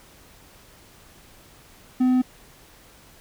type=tone; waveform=triangle; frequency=254 Hz; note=B3; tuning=49 cents sharp; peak=-14 dBFS; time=2-2.22 s; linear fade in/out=10 ms; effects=pink hiss -51 dBFS RMS until 3.2 s